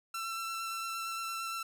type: tone with vibrato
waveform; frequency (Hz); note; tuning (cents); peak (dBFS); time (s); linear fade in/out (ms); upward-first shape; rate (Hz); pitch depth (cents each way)
sawtooth; 1343; E6; +32; -32; 0.14-1.63; 5; sine; 8.7; 12
effects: none